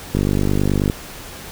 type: click train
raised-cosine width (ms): 3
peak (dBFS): -5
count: 38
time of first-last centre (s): 0.15-0.899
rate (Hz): 49.4
effects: pink hiss -35 dBFS RMS until 1.51 s